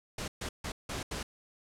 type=noise bursts at uneven times; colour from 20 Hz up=pink; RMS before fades=-37 dBFS; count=5; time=0.18-0.28 / 0.41-0.49 / 0.64-0.72 / 0.89-1.03 / 1.11-1.23 s; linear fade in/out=5 ms; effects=low-pass 9000 Hz 12 dB/octave